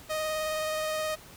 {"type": "tone with vibrato", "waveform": "sawtooth", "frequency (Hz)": 622.3, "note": "D#5", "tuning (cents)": 0, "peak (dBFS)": -25, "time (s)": [0.09, 1.16], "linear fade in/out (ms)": 20, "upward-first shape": "sine", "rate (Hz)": 19, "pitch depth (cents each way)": 13, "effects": ["pink hiss -50 dBFS RMS until 1.36 s"]}